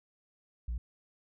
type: tone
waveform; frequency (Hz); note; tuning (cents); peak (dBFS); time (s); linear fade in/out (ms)
sine; 58.27; A#1; 0; -30; 0.68-0.78; 5
effects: tanh soft clip ceiling -31 dBFS